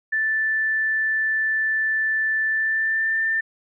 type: tone with pitch glide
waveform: sine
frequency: 1760 to 1788.7 Hz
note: A6 to A6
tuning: 0 to +28 cents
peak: -19 dBFS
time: 0.12-3.41 s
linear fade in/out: 10 ms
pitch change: +28 cents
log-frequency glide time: 2.46-3.24 s
effects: none